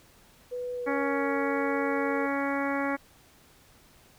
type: tone with pitch glide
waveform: sine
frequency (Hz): 493.9 to 460.8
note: B4 to A#4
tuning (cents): 0 to -20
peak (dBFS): -31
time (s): 0.51-2.27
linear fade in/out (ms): 20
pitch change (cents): -120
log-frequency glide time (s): 0.75-1.32
type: harmonic tone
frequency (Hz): 278.6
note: C#4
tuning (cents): +9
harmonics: 1 / 2 / 3 / 4 / 5 / 6 / 7 / 8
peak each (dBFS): -30 / -33 / -35 / -36 / -37 / -38 / -38 / -39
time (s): 0.86-2.97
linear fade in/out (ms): 20
effects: pink hiss -58 dBFS RMS until 4.18 s